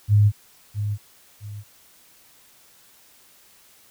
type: tone with echo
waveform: sine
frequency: 103.83 Hz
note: G#2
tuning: in tune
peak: -12 dBFS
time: 0.08-0.32 s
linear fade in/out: 50 ms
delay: 660 ms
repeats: 2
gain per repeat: -10 dB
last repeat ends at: 1.64 s
effects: white hiss -54 dBFS RMS until 3.9 s